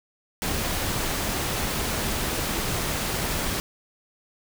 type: noise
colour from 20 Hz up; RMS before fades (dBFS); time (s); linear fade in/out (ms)
pink; -27; 0.42-3.6; 0
effects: none